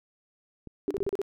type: clicks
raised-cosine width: 3 ms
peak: -29 dBFS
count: 4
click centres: 0.673 / 0.98 / 1.025 / 1.065 s
type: tone with exponential decay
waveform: sine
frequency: 296.6 Hz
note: D4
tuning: 17 cents sharp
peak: -25 dBFS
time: 0.88-0.98 s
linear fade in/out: 5 ms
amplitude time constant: 20 ms
type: tone bursts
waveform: sine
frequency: 395.2 Hz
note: G4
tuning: 14 cents sharp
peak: -25 dBFS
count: 6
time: 0.88-1.216 s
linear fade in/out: 0 ms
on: 26 ms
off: 36 ms
effects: none